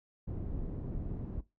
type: low-pass noise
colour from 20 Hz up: pink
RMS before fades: -38 dBFS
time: 0.27-1.41 s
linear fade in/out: 10 ms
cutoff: 270 Hz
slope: 12 dB/octave
effects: noise-tail reverb RT60 0.2 s tail -17 dB re dry